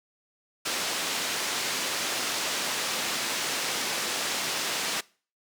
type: band-pass noise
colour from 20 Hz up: white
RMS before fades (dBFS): -30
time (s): 0.65-5.01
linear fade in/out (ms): 10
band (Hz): 200 to 6000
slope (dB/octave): 12
effects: noise-tail reverb RT60 0.4 s tail -23 dB re dry